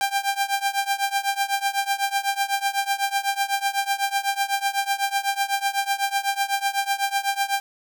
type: tone with tremolo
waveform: sawtooth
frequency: 793 Hz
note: G5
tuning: 20 cents sharp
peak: -14 dBFS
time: 0.01-7.6 s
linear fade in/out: 0 ms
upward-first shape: triangle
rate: 8 Hz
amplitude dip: 95%
effects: none